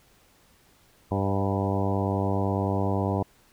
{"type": "harmonic tone with a mistuned harmonic", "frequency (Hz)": 98, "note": "G2", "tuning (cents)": 0, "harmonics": [1, 2, 3, 4, 5, 6, 7, 8, 9, 10], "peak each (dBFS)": [-27, -30, -32, -33, -34, -35, -35, -36, -37, -37], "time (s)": [1.11, 3.23], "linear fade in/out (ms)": 5, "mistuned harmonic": 6, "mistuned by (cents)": 24, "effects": ["pink hiss -60 dBFS RMS until 3.52 s"]}